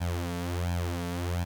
sawtooth tone with flanger, 87.2 Hz, F2, 2 cents flat, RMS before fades -31 dBFS, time 0-1.45 s, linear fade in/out 20 ms, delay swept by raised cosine 1.2 to 4.5 ms, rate 1.4 Hz, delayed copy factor +0.85, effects 9-bit

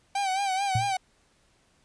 45% pulse tone with vibrato, 776 Hz, G5, 18 cents flat, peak -25 dBFS, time 0.15-0.97 s, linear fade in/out 5 ms, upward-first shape sine, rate 4.6 Hz, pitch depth 70 cents each way
sine tone with exponential decay, 114.6 Hz, A#2, 29 cents flat, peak -20 dBFS, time 0.75-0.95 s, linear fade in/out 5 ms, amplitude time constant 43 ms
effects pink hiss -65 dBFS RMS until 1.84 s + resampled to 22050 Hz

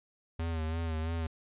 square tone with vibrato, 81.1 Hz, E2, 28 cents flat, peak -32 dBFS, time 0.39-1.27 s, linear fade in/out 5 ms, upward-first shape sine, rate 3 Hz, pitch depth 50 cents each way, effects resampled to 8000 Hz

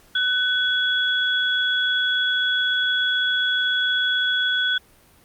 sine tone pair together, 1500 / 3367 Hz, F#6 / G#7, +23 / +23 cents, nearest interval octave + major second, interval 1400 cents, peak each -21 dBFS, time 0.15-4.78 s, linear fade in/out 5 ms, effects pink hiss -54 dBFS RMS until 5.24 s + Opus 48 kbps

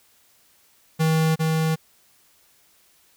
square tone with echo, 159.5 Hz, D#3, 43 cents sharp, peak -18 dBFS, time 0.99-1.36 s, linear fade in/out 20 ms, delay 400 ms, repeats 1, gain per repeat -2 dB, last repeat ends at 1.76 s, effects white hiss -59 dBFS RMS until 3.16 s

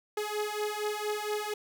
sawtooth beating tone pair, 418.8 / 423.1 Hz, G#4 / G#4, +15 / +32 cents, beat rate 4.3 Hz, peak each -30 / -30 dBFS, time 0.17-1.54 s, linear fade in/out 5 ms, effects none

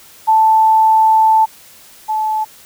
sine tone pair in turn, 880 / 866.9 Hz, A5 / A5, 0 / -26 cents, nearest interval unison, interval 26 cents, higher first, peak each -7 / -14 dBFS, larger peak first, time 0.27-1.46 / 2.08-2.45 s, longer first, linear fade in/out 20 ms, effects white hiss -42 dBFS RMS until 2.65 s

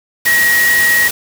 sine tone in noise, 1900 Hz, A#6, 33 cents sharp, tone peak -9 dBFS, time 0.26-1.08 s, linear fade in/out 5 ms, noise white, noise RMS -18 dBFS, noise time 0.25-1.11 s, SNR +6 dB, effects none

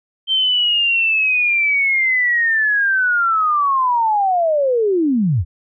sine linear sweep, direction down, 3136 to 69.3 Hz, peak -13 dBFS, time 0.27-5.45 s, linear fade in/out 50 ms, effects none

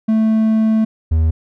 triangle tone pair in turn, 220 / 80.11 Hz, A3 / E2, 0 / -49 cents, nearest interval octave + perfect fourth, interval 1749 cents, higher first, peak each -9 dBFS, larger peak neither, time 0.08-0.85 / 1.11-1.31 s, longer first, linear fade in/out 10 ms, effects none

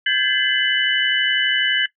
sine tone cluster, 1583 / 1715 / 2042 / 2985 Hz, G6 / A6 / C7 / F#7, +17 / -45 / -43 / +15 cents, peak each -23 / -20 / -23 / -20 dBFS, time 0.06-1.86 s, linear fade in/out 5 ms, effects noise-tail reverb RT60 0.1 s tail -18 dB re dry

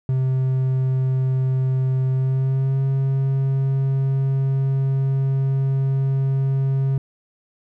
triangle tone with pitch glide, 130.81 to 135.11 Hz, C3 to C#3, 0 to -44 cents, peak -15 dBFS, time 0.09-6.98 s, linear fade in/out 2 ms, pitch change +56 cents, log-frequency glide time 2.11-2.81 s, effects none

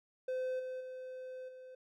triangle tone with level steps, 513 Hz, C5, 34 cents flat, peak -32 / -37 / -41 / -47 dBFS, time 0.28-1.75 s, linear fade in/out 5 ms, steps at 0.59 / 0.8 / 1.48 s, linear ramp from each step 10 ms, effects none

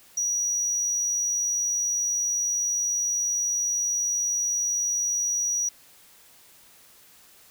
triangle tone, 5800 Hz, F#8, 35 cents flat, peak -22 dBFS, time 0.17-5.69 s, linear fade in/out 5 ms, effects white hiss -54 dBFS RMS until 7.5 s

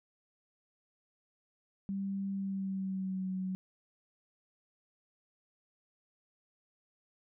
sine tone with pitch glide, 196 to 187.15 Hz, G3 to F#3, 0 to +20 cents, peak -33 dBFS, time 1.89-3.55 s, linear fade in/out 0 ms, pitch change -80 cents, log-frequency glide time 2.33-3.29 s, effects none

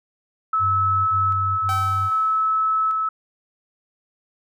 sine tone with tremolo, 1300 Hz, E6, 24 cents flat, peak -17 dBFS, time 0.53-3.09 s, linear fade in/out 5 ms, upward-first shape square, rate 0.63 Hz, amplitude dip 25%
sine tone bursts, 95.8 Hz, G2, 39 cents flat, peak -24 dBFS, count 3, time 0.59-2.104 s, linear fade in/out 50 ms, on 490 ms, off 22 ms
sawtooth tone with exponential decay, 770 Hz, G5, 31 cents flat, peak -22 dBFS, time 1.69-2.66 s, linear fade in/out 0 ms, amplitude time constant 210 ms
effects none

